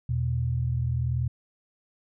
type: tone pair together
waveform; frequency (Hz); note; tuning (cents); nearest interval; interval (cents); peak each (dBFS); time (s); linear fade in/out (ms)
sine; 81.69 / 122.4; E2 / B2; -15 / -15; perfect fifth; 700; -29 / -25; 0.09-1.28; 5
effects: none